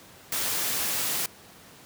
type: noise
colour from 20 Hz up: white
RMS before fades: -28 dBFS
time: 0.32-1.26 s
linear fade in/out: 2 ms
effects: pink hiss -50 dBFS RMS until 1.85 s + high-pass 100 Hz 12 dB/octave